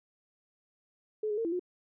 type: tone with pitch steps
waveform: sine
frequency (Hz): 429.2 / 417 / 455.8 / 335 / 359.6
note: A4 / G#4 / A#4 / E4 / F#4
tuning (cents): -43 / +7 / -39 / +28 / -49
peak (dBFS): -29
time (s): 1.23-1.595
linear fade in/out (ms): 5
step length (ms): 73
effects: none